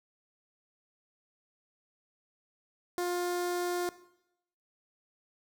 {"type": "tone with notch filter", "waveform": "sawtooth", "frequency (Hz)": 353.8, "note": "F4", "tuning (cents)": 23, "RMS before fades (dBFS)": -32, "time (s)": [2.98, 3.89], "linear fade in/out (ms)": 0, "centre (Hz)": 2700, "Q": 1.5, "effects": ["noise-tail reverb RT60 0.8 s tail -17 dB re dry"]}